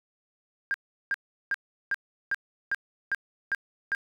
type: tone bursts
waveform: sine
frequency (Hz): 1605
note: G6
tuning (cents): +40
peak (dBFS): -23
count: 9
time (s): 0.71-3.949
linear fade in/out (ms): 0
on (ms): 31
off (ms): 370
effects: tanh soft clip ceiling -19 dBFS + 10-bit